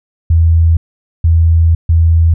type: tone bursts at uneven times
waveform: sine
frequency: 82.41 Hz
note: E2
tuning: in tune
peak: -5 dBFS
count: 3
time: 0.3-0.77 / 1.24-1.75 / 1.89-2.34 s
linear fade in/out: 5 ms
effects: none